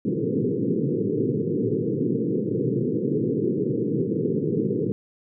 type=band-pass noise; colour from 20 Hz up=white; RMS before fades=-24 dBFS; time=0.05-4.92 s; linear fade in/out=0 ms; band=110 to 470 Hz; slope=96 dB/octave; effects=none